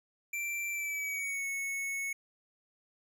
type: tone with pitch glide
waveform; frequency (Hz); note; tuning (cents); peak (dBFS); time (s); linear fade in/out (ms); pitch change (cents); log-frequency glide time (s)
square; 2349 to 2204; D7 to C#7; 0 to -11; -34; 0.33-2.13; 5; -111; 0.7-1.46
effects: none